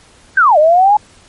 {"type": "linear two-way sweep", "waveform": "sine", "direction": "down then up", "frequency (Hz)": [1600, 590, 854], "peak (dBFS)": -5, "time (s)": [0.37, 0.97], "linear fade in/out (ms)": 5, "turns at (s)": 0.58, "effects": ["pink hiss -45 dBFS RMS until 1.28 s", "MP3 48 kbps"]}